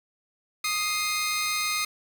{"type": "tone pair together", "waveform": "15% pulse", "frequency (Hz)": [1244.5, 2103], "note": ["D#6", "C7"], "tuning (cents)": [0, 8], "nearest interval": "major sixth", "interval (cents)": 908, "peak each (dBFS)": [-22, -22], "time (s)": [0.64, 1.85], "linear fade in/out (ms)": 5, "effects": ["7-bit"]}